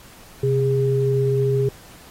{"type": "tone pair together", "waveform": "sine", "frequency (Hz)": [130, 408.6], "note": ["C3", "G#4"], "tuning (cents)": [-11, -28], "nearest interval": "octave + minor sixth", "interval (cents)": 1983, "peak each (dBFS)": -19, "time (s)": [0.43, 1.69], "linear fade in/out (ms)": 5, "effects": ["pink hiss -46 dBFS RMS until 2.1 s", "AAC 48 kbps"]}